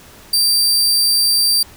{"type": "tone", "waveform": "sawtooth", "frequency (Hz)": 4690, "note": "D8", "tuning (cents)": -3, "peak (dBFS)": -9, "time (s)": [0.33, 1.63], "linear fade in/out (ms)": 5, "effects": ["pink hiss -42 dBFS RMS until 1.76 s"]}